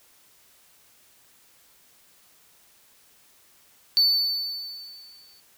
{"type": "tone with exponential decay", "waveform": "triangle", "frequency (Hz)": 4506, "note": "C#8", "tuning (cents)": 28, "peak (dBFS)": -13, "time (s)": [3.97, 5.4], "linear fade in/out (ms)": 0, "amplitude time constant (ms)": 310, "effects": ["tanh soft clip ceiling -9 dBFS", "white hiss -58 dBFS RMS until 5.57 s"]}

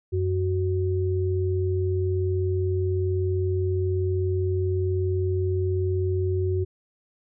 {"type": "tone pair together", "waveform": "sine", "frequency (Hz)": [92.5, 371.4], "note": ["F#2", "F#4"], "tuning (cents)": [0, 7], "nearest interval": "2 octaves", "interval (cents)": 2407, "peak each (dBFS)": [-23, -26], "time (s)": [0.12, 6.65], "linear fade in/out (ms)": 20, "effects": []}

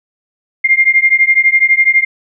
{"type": "beating tone pair", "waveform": "sine", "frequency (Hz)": [2108, 2120], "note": ["C7", "C7"], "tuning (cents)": [12, 22], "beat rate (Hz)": 12, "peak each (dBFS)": -10, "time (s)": [0.64, 2.05], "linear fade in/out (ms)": 10, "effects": []}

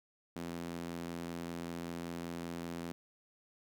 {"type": "tone with high-pass filter", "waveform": "sawtooth", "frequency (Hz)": 85.2, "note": "F2", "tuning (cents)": -42, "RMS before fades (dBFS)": -42, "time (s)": [0.36, 2.92], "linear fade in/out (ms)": 0, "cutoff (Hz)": 220, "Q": 1.8, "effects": []}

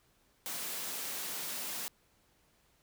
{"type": "high-pass noise", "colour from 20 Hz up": "white", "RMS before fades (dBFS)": -39, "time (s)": [0.46, 1.88], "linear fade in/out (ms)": 0, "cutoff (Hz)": 140, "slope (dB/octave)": 48, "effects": ["pink hiss -70 dBFS RMS until 2.82 s"]}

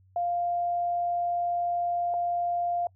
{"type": "tone pair in turn", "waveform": "sine", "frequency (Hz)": [698.5, 698.5], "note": ["F5", "F5"], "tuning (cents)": [0, 0], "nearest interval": "unison", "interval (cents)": 0, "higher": "neither", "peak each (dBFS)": -25, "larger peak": "neither", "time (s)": [[0.16, 2.14], [2.14, 2.87]], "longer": "first", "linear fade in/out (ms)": 2, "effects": ["noise-tail reverb RT60 0.1 s tail -26 dB re dry", "added 94 Hz sine -57 dBFS peak until 2.95 s"]}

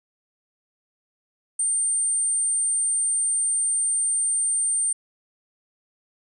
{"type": "tone", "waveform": "sine", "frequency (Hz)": 8870, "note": "C#9", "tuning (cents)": 0, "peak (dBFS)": -20, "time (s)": [1.59, 4.93], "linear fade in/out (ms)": 5, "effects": []}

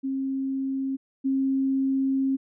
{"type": "tone pair in turn", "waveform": "sine", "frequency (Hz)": [268.4, 268.4], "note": ["C4", "C4"], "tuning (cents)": [44, 44], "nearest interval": "unison", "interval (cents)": 0, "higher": "neither", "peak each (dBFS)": [-25, -21], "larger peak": "second", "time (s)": [[0.03, 0.97], [1.24, 2.37]], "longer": "second", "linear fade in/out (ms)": 20, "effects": []}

